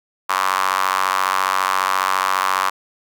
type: tone with high-pass filter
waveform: sawtooth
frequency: 94.6 Hz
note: F#2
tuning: 39 cents sharp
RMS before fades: -19 dBFS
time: 0.29-2.7 s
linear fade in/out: 10 ms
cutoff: 1100 Hz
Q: 4.6
effects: none